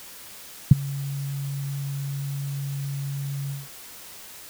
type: tone with ADSR envelope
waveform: sine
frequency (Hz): 139.6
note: C#3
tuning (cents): +13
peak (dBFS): -3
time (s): 0.71-3.68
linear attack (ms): 5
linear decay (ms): 19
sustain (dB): -24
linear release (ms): 180
effects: white hiss -43 dBFS RMS until 4.49 s